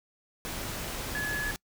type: tone in noise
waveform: sine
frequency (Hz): 1700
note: G#6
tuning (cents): +40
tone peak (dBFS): -30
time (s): 1.15-1.51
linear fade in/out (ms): 0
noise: pink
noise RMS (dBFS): -36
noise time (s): 0.45-1.56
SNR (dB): +3
effects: noise-tail reverb RT60 0.1 s tail -26 dB re dry